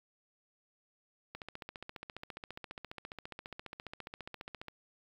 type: click train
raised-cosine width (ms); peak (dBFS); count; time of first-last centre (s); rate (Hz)
0.3; -27; 50; 1.35-4.683; 14.7
effects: 9-bit